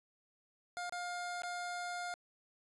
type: tone with dropouts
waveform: 25% pulse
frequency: 708 Hz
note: F5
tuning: 23 cents sharp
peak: -35 dBFS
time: 0.77-2.14 s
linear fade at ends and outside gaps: 0 ms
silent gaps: 0.895-0.924 / 1.42-1.434 s
effects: resampled to 24000 Hz